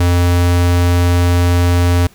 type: tone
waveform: square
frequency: 87.8 Hz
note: F2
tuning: 10 cents sharp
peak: -10 dBFS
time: 0-2.07 s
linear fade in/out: 5 ms
effects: pink hiss -47 dBFS RMS until 2.14 s